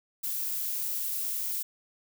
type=noise; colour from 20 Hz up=violet; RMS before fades=-32 dBFS; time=0.23-1.63 s; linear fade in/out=10 ms; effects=none